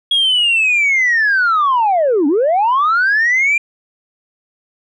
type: linear two-way sweep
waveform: sine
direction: down then up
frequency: 3322 to 268.4 to 2405 Hz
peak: -9 dBFS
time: 0.11-3.58 s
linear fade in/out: 5 ms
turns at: 2.27 s
effects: tanh soft clip ceiling -8 dBFS